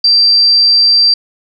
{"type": "tone", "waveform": "sine", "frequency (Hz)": 4699, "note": "D8", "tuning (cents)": 0, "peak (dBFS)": -5, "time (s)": [0.04, 1.14], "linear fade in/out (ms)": 5, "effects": []}